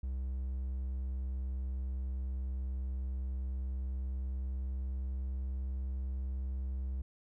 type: tone with pitch glide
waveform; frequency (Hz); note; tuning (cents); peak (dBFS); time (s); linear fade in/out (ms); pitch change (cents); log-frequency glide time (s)
triangle; 64.8 to 65.33; C2 to C2; -16 to -2; -32; 0.03-7.02; 5; +14; 3.41-5.58
effects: none